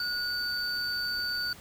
triangle tone pair together, 1453 / 4567 Hz, F#6 / D8, -32 / -49 cents, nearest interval octave + minor sixth, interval 1983 cents, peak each -31 / -30 dBFS, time 0-1.53 s, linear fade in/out 2 ms, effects pink hiss -50 dBFS RMS until 1.6 s

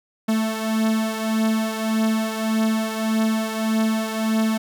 45% pulse beating tone pair, 220 / 221.7 Hz, A3 / A3, 0 / +13 cents, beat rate 1.7 Hz, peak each -21 / -25 dBFS, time 0.28-4.58 s, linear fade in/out 10 ms, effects none

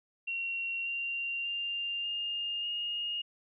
sine tone with pitch steps, 2741 / 2768 / 2795 / 2823 / 2851 Hz, F7 / F7 / F7 / F7 / F7, -33 / -16 / +1 / +18 / +35 cents, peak -32 dBFS, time 0.27-3.22 s, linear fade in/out 10 ms, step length 590 ms, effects none

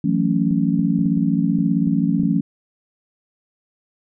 sine chord, F# minor seventh, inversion third, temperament just, 166.5 / 185 / 222 / 277.5 Hz, E3 / F#3 / A3 / C#4, +18 / 0 / +16 / +2 cents, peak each -21 dBFS, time 0.04-2.41 s, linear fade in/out 5 ms
clicks, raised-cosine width 3 ms, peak -23 dBFS, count 9, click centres 0.511 / 0.793 / 0.991 / 1.057 / 1.174 / 1.588 / 1.872 / 2.196 / 2.233 s
effects none

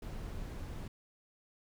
brown noise, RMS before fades -42 dBFS, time 0.02-0.88 s, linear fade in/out 5 ms, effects none

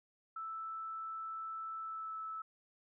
sine tone with pitch glide, 1318.5 to 1308.6 Hz, E6 to E6, 0 to -13 cents, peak -40 dBFS, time 0.36-2.42 s, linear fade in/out 5 ms, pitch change -13 cents, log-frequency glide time 1.8-2.16 s, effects none

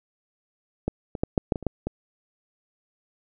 clicks, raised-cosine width 2 ms, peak -11 / -18 / -9 / -6 / -7 / -16 / -24 / -10 / -14 dBFS, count 9, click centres 0.88 / 1.152 / 1.235 / 1.378 / 1.522 / 1.558 / 1.627 / 1.667 / 1.87 s, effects none

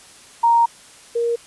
sine tone pair in turn, 932.3 / 469.4 Hz, A#5 / A#4, 0 / +12 cents, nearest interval octave, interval 1188 cents, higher first, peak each -11 / -17 dBFS, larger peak first, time 0.43-0.66 / 1.15-1.36 s, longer first, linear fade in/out 10 ms, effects white hiss -45 dBFS RMS until 1.46 s + resampled to 24000 Hz

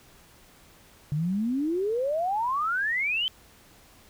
sine exponential sweep, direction up, 142.4 to 3136 Hz, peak -24 dBFS, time 1.12-3.28 s, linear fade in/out 0 ms, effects pink hiss -55 dBFS RMS until 4.09 s

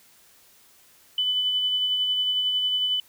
sine tone with tremolo, 3000 Hz, F#7, 23 cents sharp, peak -20 dBFS, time 1.18-3 s, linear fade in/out 2 ms, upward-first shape sine, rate 11 Hz, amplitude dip 30%, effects white hiss -56 dBFS RMS until 3.08 s

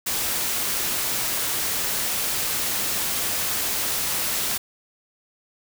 white noise, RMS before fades -25 dBFS, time 0.06-4.58 s, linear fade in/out 10 ms, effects none

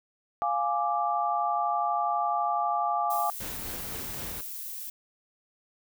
sine chord, D diminished, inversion first, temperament equal, 698.5 / 830.6 / 1174.7 Hz, F5 / Ab5 / D6, 0 / 0 / 0 cents, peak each -29 dBFS, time 0.42-3.3 s, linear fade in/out 0 ms
violet noise, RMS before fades -38 dBFS, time 3.1-4.9 s, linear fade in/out 5 ms
pink noise with tremolo, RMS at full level -39 dBFS, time 3.4-4.41 s, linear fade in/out 5 ms, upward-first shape sine, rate 3.9 Hz, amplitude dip 30%
effects none

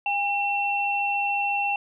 sine tone pair together, 807 / 2707 Hz, G#5 / E7, -50 / +45 cents, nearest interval octave + major sixth, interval 2095 cents, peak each -25 dBFS, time 0.06-1.76 s, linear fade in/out 2 ms, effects none

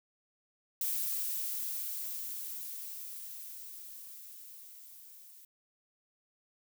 violet noise with level ramp, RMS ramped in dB -33 to -55 dBFS, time 0.81-5.45 s, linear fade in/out 2 ms, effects none

